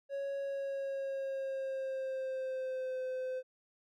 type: tone with pitch glide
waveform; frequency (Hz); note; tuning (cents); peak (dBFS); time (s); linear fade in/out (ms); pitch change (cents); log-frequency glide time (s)
triangle; 554.4 to 514.3; C#5 to C5; 0 to -30; -33; 0.09-3.43; 50; -130; 0.39-3.01
effects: none